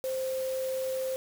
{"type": "tone in noise", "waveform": "sine", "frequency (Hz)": 523.3, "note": "C5", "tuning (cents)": 0, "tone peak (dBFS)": -29, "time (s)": [0.04, 1.16], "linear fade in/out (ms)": 0, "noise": "white", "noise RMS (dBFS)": -44, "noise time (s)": [0.04, 1.16], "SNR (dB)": 12, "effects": []}